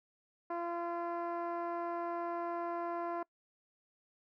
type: tone with low-pass filter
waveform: 10% pulse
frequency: 342.7 Hz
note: F4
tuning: 33 cents flat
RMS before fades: -38 dBFS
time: 0.5-3.23 s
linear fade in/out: 5 ms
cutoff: 930 Hz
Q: 1.2
effects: noise-tail reverb RT60 0.1 s tail -25 dB re dry